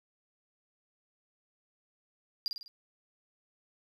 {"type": "tone with echo", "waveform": "triangle", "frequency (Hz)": 4800, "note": "D8", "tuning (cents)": 37, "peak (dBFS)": -27, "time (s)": [2.46, 2.48], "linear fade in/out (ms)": 0, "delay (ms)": 50, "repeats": 4, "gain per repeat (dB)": -5, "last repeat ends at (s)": 2.68, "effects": []}